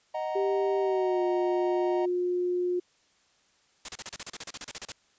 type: chord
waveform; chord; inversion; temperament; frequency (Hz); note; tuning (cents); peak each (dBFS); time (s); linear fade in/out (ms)
triangle; D# minor; none; just; 622.3 / 746.7 / 933.4; D#5 / F#5 / A#5; 0 / +16 / +2; -30 / -33 / -34; 0.14-2.06; 10
type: tone with pitch glide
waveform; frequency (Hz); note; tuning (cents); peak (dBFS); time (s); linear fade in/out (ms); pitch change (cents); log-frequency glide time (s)
sine; 392 to 357.4; G4 to F4; 0 to +40; -25; 0.35-2.8; 10; -160; 0.79-1.23
type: noise bursts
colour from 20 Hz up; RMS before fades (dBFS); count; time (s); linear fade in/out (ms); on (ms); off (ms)
white; -36; 16; 3.85-4.92; 2; 35; 34
effects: white hiss -66 dBFS RMS until 5.18 s + resampled to 16000 Hz